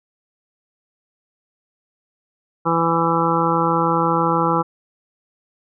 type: harmonic tone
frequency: 166.4 Hz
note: E3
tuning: 17 cents sharp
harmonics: 1 / 2 / 3 / 5 / 6 / 7 / 8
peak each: -23 / -23 / -23 / -23 / -23 / -23 / -23 dBFS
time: 2.65-4.63 s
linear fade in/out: 20 ms
effects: none